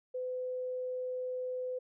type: tone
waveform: sine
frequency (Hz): 506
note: B4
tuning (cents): +42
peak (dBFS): -34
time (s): 0.14-1.79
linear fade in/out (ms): 10
effects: none